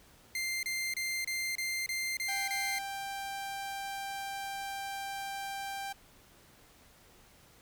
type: tone bursts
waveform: sawtooth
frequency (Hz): 2093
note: C7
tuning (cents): 0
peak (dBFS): -29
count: 8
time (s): 0.35-2.786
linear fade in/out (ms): 2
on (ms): 280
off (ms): 28
type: tone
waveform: sawtooth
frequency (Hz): 788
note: G5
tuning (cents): +9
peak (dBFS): -33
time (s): 2.28-5.93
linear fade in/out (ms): 10
effects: pink hiss -60 dBFS RMS until 7.61 s